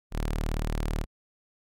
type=tone; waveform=sawtooth; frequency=38.19 Hz; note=D#1; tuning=31 cents flat; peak=-23 dBFS; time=0.11-1.06 s; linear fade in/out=50 ms; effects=AAC 64 kbps